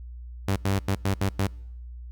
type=tone bursts at uneven times; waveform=sawtooth; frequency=98 Hz; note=G2; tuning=in tune; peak=-18 dBFS; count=6; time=0.48-0.56 / 0.65-0.79 / 0.88-0.95 / 1.05-1.14 / 1.21-1.29 / 1.39-1.47 s; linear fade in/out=5 ms; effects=noise-tail reverb RT60 0.8 s tail -26 dB re dry + added 60 Hz sine -37 dBFS peak until 2.11 s